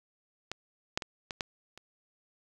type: clicks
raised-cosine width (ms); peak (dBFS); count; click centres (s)
0.2; -18 / -11 / -20 / -19 / -14 / -30; 6; 0.516 / 0.975 / 1.022 / 1.308 / 1.408 / 1.776
effects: 8-bit